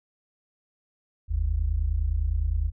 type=tone pair together; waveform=sine; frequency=47.31 / 77.1 Hz; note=F#1 / D#2; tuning=+39 / -15 cents; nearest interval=minor sixth; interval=846 cents; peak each=-25 dBFS; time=1.28-2.72 s; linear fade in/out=50 ms; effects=none